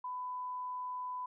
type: tone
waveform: sine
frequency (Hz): 1000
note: B5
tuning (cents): +21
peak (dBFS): -37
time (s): 0.04-1.26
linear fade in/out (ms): 5
effects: none